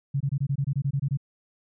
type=tone bursts; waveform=sine; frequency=138.59 Hz; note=C#3; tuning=in tune; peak=-22 dBFS; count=12; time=0.14-1.173 s; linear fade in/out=10 ms; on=65 ms; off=23 ms; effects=none